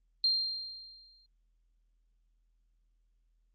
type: tone with exponential decay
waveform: sine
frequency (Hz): 4186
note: C8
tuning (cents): 0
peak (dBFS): -23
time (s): 0.24-1.26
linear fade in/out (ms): 2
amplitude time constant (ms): 220
effects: added 41 Hz sine -68 dBFS peak until 3.54 s + Opus 24 kbps